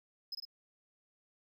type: tone with echo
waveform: triangle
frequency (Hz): 5090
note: D#8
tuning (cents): +39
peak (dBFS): -36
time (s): 0.32-0.35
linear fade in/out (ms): 5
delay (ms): 51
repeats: 2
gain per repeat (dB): -3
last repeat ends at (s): 0.452
effects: none